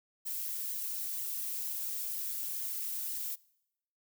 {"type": "noise with flanger", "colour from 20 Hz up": "violet", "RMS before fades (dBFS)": -37, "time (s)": [0.25, 3.36], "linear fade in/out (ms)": 20, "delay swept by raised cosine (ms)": [0.96, 4.96], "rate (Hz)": 2.1, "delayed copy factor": 0.5, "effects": ["noise-tail reverb RT60 0.8 s tail -23 dB re dry"]}